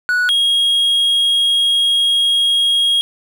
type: tone pair in turn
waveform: triangle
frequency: 1471 / 3276 Hz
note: F#6 / G#7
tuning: -11 / -24 cents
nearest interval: octave + major second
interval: 1387 cents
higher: second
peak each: -11 / -10 dBFS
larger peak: second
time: 0.09-0.29 / 0.29-3.01 s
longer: second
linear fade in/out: 0 ms
effects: 8-bit